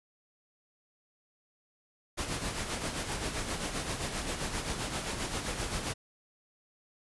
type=noise with tremolo; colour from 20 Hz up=pink; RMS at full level=-33 dBFS; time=2.17-5.94 s; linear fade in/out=20 ms; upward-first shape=sine; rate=7.6 Hz; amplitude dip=50%; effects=resampled to 24000 Hz